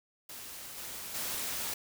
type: noise with level steps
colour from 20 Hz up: white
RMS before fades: -45 / -42 / -36 dBFS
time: 0.29-1.74 s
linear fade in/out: 5 ms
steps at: 0.77 / 1.14 s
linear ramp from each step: 10 ms
effects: none